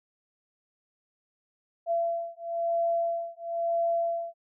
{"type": "beating tone pair", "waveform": "sine", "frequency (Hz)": [676, 677], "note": ["E5", "E5"], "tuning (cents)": [43, 46], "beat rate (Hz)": 1, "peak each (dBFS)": -29, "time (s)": [1.86, 4.34], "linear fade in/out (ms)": 50, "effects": []}